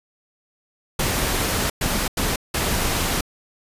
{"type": "noise bursts at uneven times", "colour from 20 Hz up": "pink", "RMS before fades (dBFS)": -22, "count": 4, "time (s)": [[0.99, 1.7], [1.81, 2.08], [2.17, 2.36], [2.54, 3.21]], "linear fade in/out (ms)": 5, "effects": ["resampled to 32000 Hz"]}